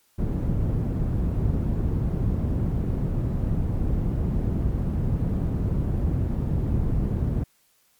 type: low-pass noise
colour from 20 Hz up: white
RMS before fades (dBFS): -24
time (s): 0.18-7.44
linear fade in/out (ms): 10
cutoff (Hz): 140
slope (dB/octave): 12
effects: white hiss -64 dBFS RMS until 7.99 s + MP3 96 kbps